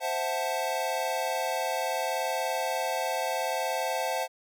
square chord, F# half-diminished seventh, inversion second, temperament equal, 523.3 / 659.3 / 740 / 880 Hz, C5 / E5 / F#5 / A5, 0 / 0 / 0 / 0 cents, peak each -34 dBFS, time 0-4.28 s, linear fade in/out 50 ms, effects none

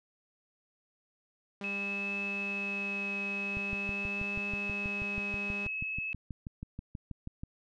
sawtooth tone with pitch glide, 200 to 202.1 Hz, G3 to G#3, +35 to -47 cents, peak -35 dBFS, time 1.61-5.67 s, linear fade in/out 2 ms, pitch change +18 cents, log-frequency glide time 3.87-4.42 s
sine tone with vibrato, 2580 Hz, E7, 38 cents flat, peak -33 dBFS, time 1.64-6.13 s, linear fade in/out 0 ms, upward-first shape triangle, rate 0.48 Hz, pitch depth 14 cents each way
click train, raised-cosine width 5 ms, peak -27 dBFS, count 25, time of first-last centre 3.57-7.435 s, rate 6.21 Hz
effects low-pass 5000 Hz 12 dB/octave

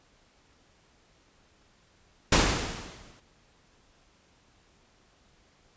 pink noise with exponential decay, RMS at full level -18 dBFS, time 2.32-3.2 s, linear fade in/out 5 ms, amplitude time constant 190 ms, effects pink hiss -63 dBFS RMS until 5.76 s + resampled to 16000 Hz

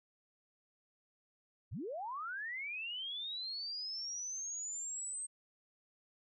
sine linear sweep, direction up, 62.4 to 8372 Hz, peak -39 dBFS, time 1.71-5.27 s, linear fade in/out 20 ms, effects none

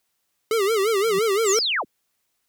square tone with vibrato, 419.7 Hz, G#4, 18 cents sharp, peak -19 dBFS, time 0.51-1.59 s, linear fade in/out 2 ms, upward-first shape sine, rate 5.8 Hz, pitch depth 160 cents each way
sine tone with exponential growth, 180 Hz, F#3, 47 cents flat, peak -28 dBFS, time 1-1.19 s, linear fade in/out 5 ms, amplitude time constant 40 ms
sine linear sweep, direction down, 8210 to 102.4 Hz, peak -20 dBFS, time 1.44-1.85 s, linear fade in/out 50 ms
effects white hiss -73 dBFS RMS until 2.48 s

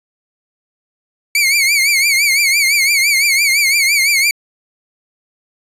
sawtooth tone with vibrato, 2238 Hz, C#7, 16 cents sharp, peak -7 dBFS, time 1.35-4.31 s, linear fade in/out 2 ms, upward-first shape triangle, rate 5.9 Hz, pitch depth 130 cents each way, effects resampled to 32000 Hz

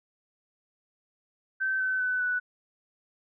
sine tone with pitch steps, 1544 / 1523.6 / 1503.5 / 1483.7 Hz, G6 / G6 / F#6 / F#6, -27 / -50 / +27 / +4 cents, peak -25 dBFS, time 1.6-2.4 s, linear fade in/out 20 ms, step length 200 ms, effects none

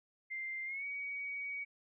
sine tone with pitch glide, 2093 to 2256 Hz, C7 to C#7, 0 to +30 cents, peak -38 dBFS, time 0.3-1.65 s, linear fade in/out 20 ms, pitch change +130 cents, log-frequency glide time 0.65-0.85 s, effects none

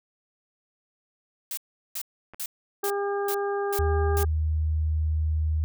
blue noise bursts, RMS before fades -32 dBFS, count 7, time 1.51-4.231 s, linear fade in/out 2 ms, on 63 ms, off 380 ms
clicks, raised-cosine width 0.5 ms, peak -30 dBFS, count 2, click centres 2.336 / 2.345 s
harmonic tone, 402.4 Hz, G4, 45 cents sharp, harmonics 1 / 2 / 3 / 4, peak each -26 / -32 / -36 / -38 dBFS, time 2.83-4.25 s, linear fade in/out 10 ms
sine tone, 78 Hz, D#2, 5 cents sharp, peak -22 dBFS, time 3.79-5.64 s, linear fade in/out 0 ms
effects none

